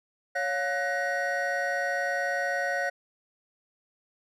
triangle tone cluster, 558 / 709 / 1494 / 1887 Hz, C#5 / F5 / F#6 / A#6, +11 / +26 / +16 / +21 cents, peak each -30 dBFS, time 0.35-2.9 s, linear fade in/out 10 ms, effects none

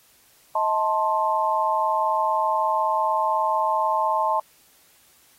sine chord, A diminished, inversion second, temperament just, 633.6 / 880 / 1056 Hz, Eb5 / A5 / C6, +31 / 0 / +16 cents, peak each -26 / -22 / -24 dBFS, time 0.55-4.4 s, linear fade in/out 5 ms, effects white hiss -57 dBFS RMS until 5.38 s + AAC 48 kbps

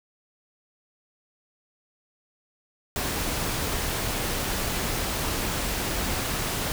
pink noise, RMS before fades -28 dBFS, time 2.96-6.72 s, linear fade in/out 0 ms, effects none

